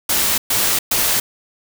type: noise bursts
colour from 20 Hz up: white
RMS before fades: -17 dBFS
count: 3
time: 0.09-1.2 s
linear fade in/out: 5 ms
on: 290 ms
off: 120 ms
effects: none